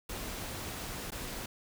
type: noise with dropouts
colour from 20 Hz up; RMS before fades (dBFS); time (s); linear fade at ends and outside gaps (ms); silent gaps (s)
pink; -40; 0.09-1.46; 5; 1.106-1.119
effects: none